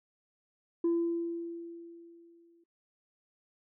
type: tone with exponential decay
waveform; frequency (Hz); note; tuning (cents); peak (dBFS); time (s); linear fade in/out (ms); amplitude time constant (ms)
sine; 338.2; E4; +44; -22; 0.84-2.64; 5; 390
effects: noise-tail reverb RT60 0.1 s tail -18 dB re dry + tanh soft clip ceiling -23 dBFS